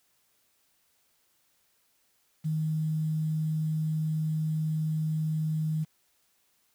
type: tone with quantisation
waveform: sine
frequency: 156.4 Hz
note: D#3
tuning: 9 cents sharp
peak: -26 dBFS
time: 2.44-5.85 s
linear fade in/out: 20 ms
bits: 9
effects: white hiss -70 dBFS RMS until 6.74 s